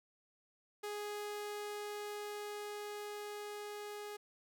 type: tone with level ramp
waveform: sawtooth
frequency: 415.3 Hz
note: G#4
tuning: in tune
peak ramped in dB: -36 to -40 dBFS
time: 0.83-4.17 s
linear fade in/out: 10 ms
effects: none